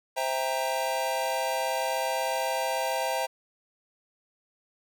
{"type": "chord", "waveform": "square", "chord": "C dominant seventh", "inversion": "none", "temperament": "equal with one note detuned", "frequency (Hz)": [523.3, 659.3, 795.9, 932.3], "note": ["C5", "E5", "G5", "Bb5"], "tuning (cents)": [0, 0, 26, 0], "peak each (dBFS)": -33, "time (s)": [0.16, 3.27], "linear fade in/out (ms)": 20, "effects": []}